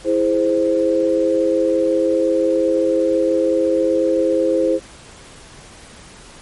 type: chord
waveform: sine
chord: E augmented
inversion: none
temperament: equal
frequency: 329.6 / 415.3 / 523.3 Hz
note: E4 / G#4 / B#4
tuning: 0 / 0 / 0 cents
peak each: -18 / -21 / -16 dBFS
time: 0.04-4.8 s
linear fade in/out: 50 ms
effects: pink hiss -41 dBFS RMS until 6.41 s + MP3 48 kbps